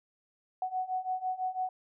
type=beating tone pair; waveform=sine; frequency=740 / 746 Hz; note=F#5 / F#5; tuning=0 / +14 cents; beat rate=6 Hz; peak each=-35 / -33 dBFS; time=0.62-1.69 s; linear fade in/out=2 ms; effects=none